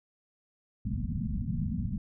white low-pass noise, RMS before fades -32 dBFS, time 0.85-1.98 s, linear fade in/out 5 ms, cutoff 240 Hz, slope 96 dB/octave, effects none

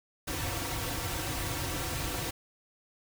pink noise with comb filter, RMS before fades -34 dBFS, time 0.27-2.31 s, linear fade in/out 10 ms, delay 4.8 ms, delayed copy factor -1, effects none

